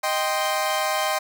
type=chord; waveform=sawtooth; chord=C minor; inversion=first; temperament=equal; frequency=622.3 / 784 / 1046.5 Hz; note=Eb5 / G5 / C6; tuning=0 / 0 / 0 cents; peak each=-22 / -22 / -23 dBFS; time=0.03-1.19 s; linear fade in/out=10 ms; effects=none